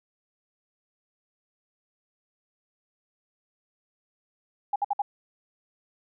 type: tone bursts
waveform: sine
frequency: 813 Hz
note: G#5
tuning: 37 cents flat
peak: -22 dBFS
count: 4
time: 4.73-5.02 s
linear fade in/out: 5 ms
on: 29 ms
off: 58 ms
effects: none